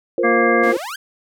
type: chord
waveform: sine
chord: F suspended fourth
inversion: none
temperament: equal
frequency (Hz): 349.2 / 466.2 / 523.3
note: F4 / Bb4 / C5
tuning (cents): 0 / 0 / 0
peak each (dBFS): -20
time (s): 0.18-0.77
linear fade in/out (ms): 2
type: harmonic tone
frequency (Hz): 233.5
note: A#3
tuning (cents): +3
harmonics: 1 / 3 / 5 / 7 / 9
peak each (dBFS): -21 / -21 / -21 / -21 / -21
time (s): 0.23-0.73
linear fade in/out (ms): 20
type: exponential sweep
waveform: sawtooth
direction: up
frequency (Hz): 207.7 to 1661.2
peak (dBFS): -23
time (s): 0.63-0.96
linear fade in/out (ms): 5
effects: none